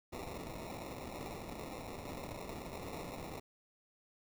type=noise with sample-and-hold; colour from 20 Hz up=violet; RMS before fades=-45 dBFS; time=0.12-3.4 s; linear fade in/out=10 ms; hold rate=1575 Hz; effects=none